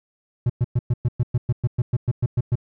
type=tone bursts; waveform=triangle; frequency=121.3 Hz; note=B2; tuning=31 cents flat; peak=-14 dBFS; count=15; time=0.46-2.555 s; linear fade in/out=5 ms; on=37 ms; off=110 ms; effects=none